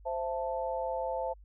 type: chord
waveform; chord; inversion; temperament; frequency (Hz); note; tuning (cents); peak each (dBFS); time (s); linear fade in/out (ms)
sine; A minor; first; equal with one note detuned; 523.3 / 668.5 / 880; C5 / E5 / A5; 0 / +24 / 0; -34 / -36 / -36; 0.05-1.34; 20
effects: added 50 Hz sine -51 dBFS peak until 1.44 s